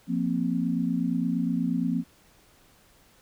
sine chord, F suspended fourth, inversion none, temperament equal, 174.61 / 233.1 / 261.6 Hz, F3 / Bb3 / C4, 0 / 0 / 0 cents, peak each -28 dBFS, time 0.07-2.04 s, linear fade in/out 50 ms, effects pink hiss -59 dBFS RMS until 3.21 s

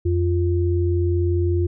sine tone pair together, 87.38 / 349.2 Hz, F2 / F4, +1 / 0 cents, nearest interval 2 octaves, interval 2399 cents, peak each -18 / -22 dBFS, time 0.05-1.67 s, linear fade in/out 10 ms, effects none

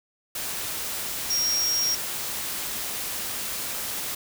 sine tone in noise, 5600 Hz, F8, 4 cents sharp, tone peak -22 dBFS, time 1.3-1.95 s, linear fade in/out 5 ms, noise white, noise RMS -31 dBFS, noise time 0.35-4.15 s, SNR +6 dB, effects none

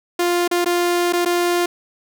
sawtooth tone with dropouts, 350.1 Hz, F4, 4 cents sharp, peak -12 dBFS, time 0.19-1.66 s, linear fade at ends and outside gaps 5 ms, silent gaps 0.478-0.512 / 0.646-0.659 / 1.126-1.133 / 1.25-1.258 s, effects none

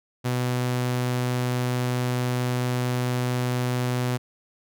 sawtooth tone, 124.5 Hz, B2, 14 cents sharp, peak -19 dBFS, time 0.24-4.18 s, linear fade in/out 20 ms, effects none

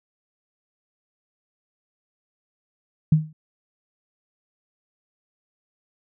sine tone with exponential decay, 155.56 Hz, D#3, in tune, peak -9 dBFS, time 3.12-3.33 s, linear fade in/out 5 ms, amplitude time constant 45 ms, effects none

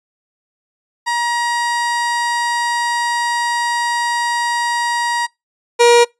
30% pulse tone pair in turn, 950 / 476 Hz, A#5 / A#4, +33 / +36 cents, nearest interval octave, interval 1197 cents, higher first, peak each -13 / -4 dBFS, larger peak second, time 1.06-5.27 / 5.79-6.05 s, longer first, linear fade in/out 20 ms, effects noise-tail reverb RT60 0.2 s tail -25 dB re dry + resampled to 22050 Hz

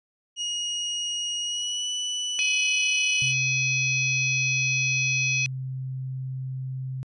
30% pulse tone with pitch glide, 2881 to 2971 Hz, F#7 to F#7, -47 to +6 cents, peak -24 dBFS, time 0.36-3.34 s, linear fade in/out 50 ms, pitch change +53 cents, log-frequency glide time 1.42-1.89 s
harmonic tone, 844 Hz, G#5, 28 cents sharp, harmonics 3 / 4 / 5 / 6 / 7, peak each -23 / -36 / -37 / -41 / -31 dBFS, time 2.39-5.46 s, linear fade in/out 0 ms
sine tone, 130.81 Hz, C3, in tune, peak -29 dBFS, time 3.22-7.03 s, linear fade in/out 0 ms
effects resampled to 22050 Hz

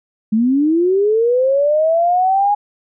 sine linear sweep, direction up, 209.5 to 830.6 Hz, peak -11 dBFS, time 0.32-2.55 s, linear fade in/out 10 ms, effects none

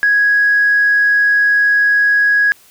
sine tone, 1661.2 Hz, G#6, in tune, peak -8 dBFS, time 0.03-2.52 s, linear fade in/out 0 ms, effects tanh soft clip ceiling -4 dBFS + white hiss -47 dBFS RMS until 2.7 s

